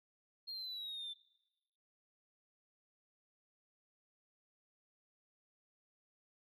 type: exponential sweep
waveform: sine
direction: down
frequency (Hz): 4271 to 3520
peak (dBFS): -40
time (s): 0.47-1.14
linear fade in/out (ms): 20
effects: noise-tail reverb RT60 1.0 s tail -23 dB re dry + tanh soft clip ceiling -40 dBFS